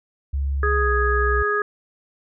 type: tone with pitch glide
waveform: sine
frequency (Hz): 69.3 to 63.55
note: C#2 to C2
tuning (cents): 0 to -50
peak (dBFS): -20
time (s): 0.33-1.43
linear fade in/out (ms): 10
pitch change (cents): -150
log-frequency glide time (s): 0.76-0.91
type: harmonic tone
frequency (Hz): 415.3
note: G#4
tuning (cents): 0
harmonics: 1 / 3 / 4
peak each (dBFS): -23 / -23 / -23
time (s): 0.63-1.62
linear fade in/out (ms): 2
effects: none